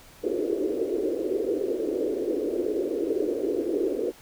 white band-pass noise, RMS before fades -27 dBFS, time 0.23-4.12 s, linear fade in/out 20 ms, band 300 to 480 Hz, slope 48 dB/octave, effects pink hiss -51 dBFS RMS until 4.21 s

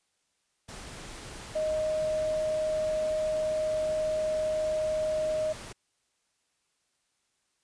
sine tone in noise, 622.3 Hz, D#5, in tune, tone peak -26 dBFS, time 1.55-5.53 s, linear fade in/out 10 ms, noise pink, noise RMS -43 dBFS, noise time 0.68-5.73 s, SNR +14 dB, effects white hiss -75 dBFS RMS until 7.63 s + resampled to 22050 Hz

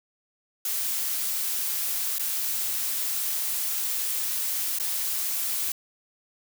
blue noise with dropouts, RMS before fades -28 dBFS, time 0.65-5.72 s, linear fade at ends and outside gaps 2 ms, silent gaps 2.184-2.194 / 4.787-4.798 s, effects none

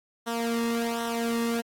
sawtooth tone with flanger, 232.4 Hz, A#3, 5 cents flat, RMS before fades -28 dBFS, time 0.26-1.62 s, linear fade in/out 20 ms, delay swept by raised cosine 0.42 to 1.33 ms, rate 1.3 Hz, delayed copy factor -0.7, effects AAC 64 kbps

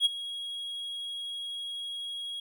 triangle tone with ADSR envelope, 3304 Hz, G#7, 10 cents flat, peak -17 dBFS, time 0-2.4 s, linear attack 55 ms, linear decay 20 ms, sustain -16 dB, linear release 4 ms, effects none

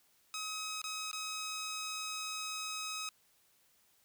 10% pulse tone with dropouts, 1271 Hz, D#6, 36 cents sharp, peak -30 dBFS, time 0.34-3.09 s, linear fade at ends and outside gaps 1 ms, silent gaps 0.817-0.84 / 1.114-1.13 s, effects white hiss -70 dBFS RMS until 4.04 s

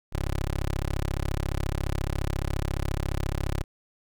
15% pulse tone, 34.39 Hz, C#1, 13 cents flat, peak -20 dBFS, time 0.12-3.64 s, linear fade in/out 20 ms, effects none

